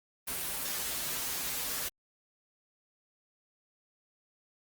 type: noise with comb filter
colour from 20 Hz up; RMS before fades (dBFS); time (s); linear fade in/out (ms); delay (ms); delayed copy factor
white; -35; 0.27-1.89; 10; 9.3; -0.75
effects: Opus 32 kbps